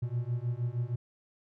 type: beating tone pair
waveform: triangle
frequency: 117.6 / 124 Hz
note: A#2 / B2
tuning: +16 / +7 cents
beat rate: 6.4 Hz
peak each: -31 / -31 dBFS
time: 0.02-0.96 s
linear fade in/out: 10 ms
effects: none